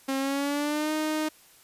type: tone with pitch glide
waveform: sawtooth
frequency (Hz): 269.2 to 309.2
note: C4 to D#4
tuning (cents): +49 to -11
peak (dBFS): -22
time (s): 0.08-1.29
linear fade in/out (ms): 10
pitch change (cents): +240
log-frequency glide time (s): 0.18-0.92
effects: white hiss -56 dBFS RMS until 1.63 s + resampled to 32000 Hz